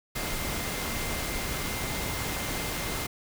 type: tone in noise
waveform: sine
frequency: 2093 Hz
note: C7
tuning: in tune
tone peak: -41 dBFS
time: 0.15-3.07 s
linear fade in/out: 10 ms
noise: pink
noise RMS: -32 dBFS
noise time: 0.15-3.07 s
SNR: -12 dB
effects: none